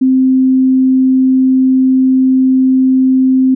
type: tone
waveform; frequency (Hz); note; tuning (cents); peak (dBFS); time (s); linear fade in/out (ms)
sine; 260.7; C4; -6; -6; 0.01-3.55; 10
effects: none